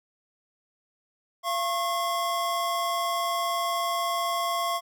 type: tone pair together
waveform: square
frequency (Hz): 685.4 / 1088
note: F5 / C#6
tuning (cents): -33 / -33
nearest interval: minor sixth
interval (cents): 800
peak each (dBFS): -30 / -28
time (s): 1.43-4.81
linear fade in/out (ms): 50
effects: none